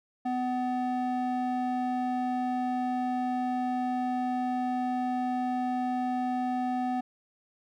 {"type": "ring-modulated tone", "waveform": "triangle", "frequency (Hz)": 501, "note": "B4", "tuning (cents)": 25, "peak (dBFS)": -22, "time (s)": [0.25, 7.01], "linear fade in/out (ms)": 10, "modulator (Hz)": 249, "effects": []}